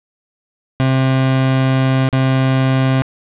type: tone with dropouts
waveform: 30% pulse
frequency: 132 Hz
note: C3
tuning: 16 cents sharp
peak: -9 dBFS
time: 0.8-3.02 s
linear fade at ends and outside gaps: 0 ms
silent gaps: 2.089-2.128 s
effects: resampled to 8000 Hz + 7-bit